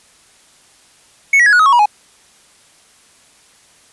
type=tone with pitch steps; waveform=triangle; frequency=2208 / 1922.2 / 1673.4 / 1456.7 / 1268.2 / 1104 / 961.1 / 836.7 Hz; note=C#7 / B6 / G#6 / F#6 / D#6 / C#6 / B5 / G#5; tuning=-7 / -47 / +13 / -27 / +33 / -7 / -47 / +13 cents; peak=-5 dBFS; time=1.33-1.858 s; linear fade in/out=5 ms; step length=66 ms; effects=white hiss -49 dBFS RMS until 3.92 s + resampled to 24000 Hz